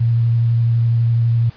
sine tone with vibrato, 116.54 Hz, A#2, in tune, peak -12 dBFS, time 0-1.5 s, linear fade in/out 10 ms, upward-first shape triangle, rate 12 Hz, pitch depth 19 cents each way, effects pink hiss -46 dBFS RMS until 1.56 s + resampled to 11025 Hz

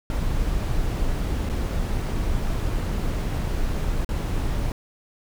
brown noise with dropouts, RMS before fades -24 dBFS, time 0.1-4.72 s, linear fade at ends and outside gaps 1 ms, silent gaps 1.491-1.497 / 4.047-4.09 s, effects none

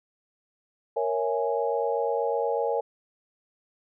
sine chord, A# half-diminished seventh, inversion none, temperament equal, 466.2 / 554.4 / 659.3 / 830.6 Hz, A#4 / C#5 / E5 / G#5, 0 / 0 / 0 / 0 cents, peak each -27 / -29 / -33 / -30 dBFS, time 0.96-2.81 s, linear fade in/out 10 ms, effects none

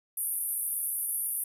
white band-pass noise, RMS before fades -32 dBFS, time 0.17-1.44 s, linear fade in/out 5 ms, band 9400 to 13000 Hz, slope 96 dB/octave, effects none

